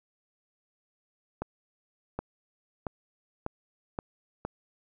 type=accelerating click train; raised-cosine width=1 ms; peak=-18 dBFS; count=6; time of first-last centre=1.42-4.45 s; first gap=770 ms; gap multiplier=0.88; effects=none